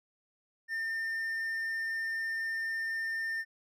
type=tone; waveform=triangle; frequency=1806 Hz; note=A6; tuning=45 cents sharp; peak=-30 dBFS; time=0.68-3.45 s; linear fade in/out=50 ms; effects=none